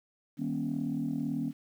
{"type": "chord", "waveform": "sine", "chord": "Eb dominant seventh", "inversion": "none", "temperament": "equal with one note detuned", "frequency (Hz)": [155.56, 196, 239.2, 277.2], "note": ["Eb3", "G3", "Bb3", "Db4"], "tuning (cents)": [0, 0, 45, 0], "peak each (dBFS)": [-36, -39, -33, -33], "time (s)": [0.37, 1.53], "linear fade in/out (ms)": 50, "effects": ["tanh soft clip ceiling -23 dBFS", "10-bit"]}